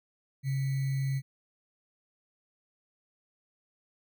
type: tone with sample-and-hold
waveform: sine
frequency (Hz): 135.4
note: C#3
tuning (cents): -40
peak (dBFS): -27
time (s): 0.43-1.22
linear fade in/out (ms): 50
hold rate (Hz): 2100
effects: none